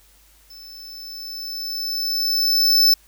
square tone with level ramp, 5274 Hz, E8, in tune, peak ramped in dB -40 to -11 dBFS, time 0.5-2.94 s, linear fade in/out 5 ms, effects added 50 Hz sine -55 dBFS peak until 3.07 s + white hiss -55 dBFS RMS until 3.07 s

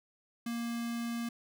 square tone with notch filter, 234.2 Hz, A#3, 8 cents sharp, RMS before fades -36 dBFS, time 0.46-1.29 s, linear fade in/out 5 ms, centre 620 Hz, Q 1.7, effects none

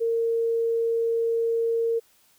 sine tone, 459.6 Hz, A#4, 25 cents flat, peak -21 dBFS, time 0-2 s, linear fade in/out 20 ms, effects white hiss -61 dBFS RMS until 2.38 s

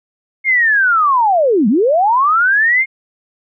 sine linear two-way sweep, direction down then up, 2164 to 190 to 2164 Hz, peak -9 dBFS, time 0.44-2.86 s, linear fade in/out 50 ms, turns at 1.68 s, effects none

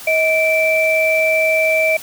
sine tone pair together, 635.6 / 2334 Hz, D#5 / D7, +37 / -11 cents, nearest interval octave + major seventh, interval 2252 cents, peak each -15 dBFS, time 0.07-1.97 s, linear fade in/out 5 ms, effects white hiss -34 dBFS RMS until 2.02 s

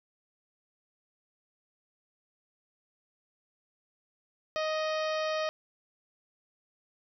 harmonic tone, 624 Hz, D#5, 5 cents sharp, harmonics 1 / 2 / 3 / 4 / 5 / 6 / 7 / 8 / 9, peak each -30 / -36 / -40 / -42 / -44 / -46 / -47 / -48 / -49 dBFS, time 4.56-5.49 s, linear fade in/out 0 ms, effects none

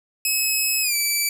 10% pulse tone with pitch glide, 2571 to 2317 Hz, E7 to D7, -44 to -24 cents, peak -11 dBFS, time 0.25-1.29 s, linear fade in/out 2 ms, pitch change -180 cents, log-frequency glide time 0.82-0.95 s, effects 8-bit

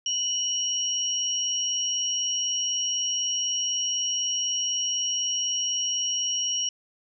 sine tone pair together, 2960 / 5636 Hz, F#7 / F8, 0 / +15 cents, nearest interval major seventh, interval 1115 cents, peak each -27 dBFS, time 0.06-6.69 s, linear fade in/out 2 ms, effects none

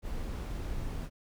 brown noise, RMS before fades -36 dBFS, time 0.02-1.1 s, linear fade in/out 50 ms, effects none

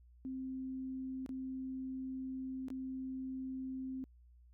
sine tone with dropouts, 261.6 Hz, C4, in tune, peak -39 dBFS, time 0.25-4.04 s, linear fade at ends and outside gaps 0 ms, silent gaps 1.262-1.292 / 2.684-2.703 s, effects added 60 Hz sine -59 dBFS peak until 4.53 s

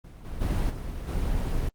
brown noise with level steps, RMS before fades -43 / -35 / -25 / -33 / -27 dBFS, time 0.04-1.69 s, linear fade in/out 5 ms, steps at 0.24 / 0.4 / 0.69 / 1.07 s, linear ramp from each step 20 ms, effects Opus 24 kbps

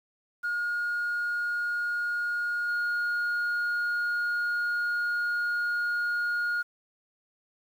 sine tone with level steps, 1430 Hz, F6, 41 cents sharp, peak -25 / -23 dBFS, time 0.43-6.63 s, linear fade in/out 20 ms, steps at 2.68 s, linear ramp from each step 10 ms, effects tanh soft clip ceiling -25 dBFS + 9-bit

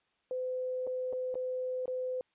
sine tone with dropouts, 509 Hz, C5, 48 cents flat, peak -32 dBFS, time 0.31-2.21 s, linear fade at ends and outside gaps 1 ms, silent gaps 0.868-0.873 / 1.127-1.132 / 1.343-1.354 / 1.857-1.879 s, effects white hiss -75 dBFS RMS until 2.34 s + resampled to 8000 Hz

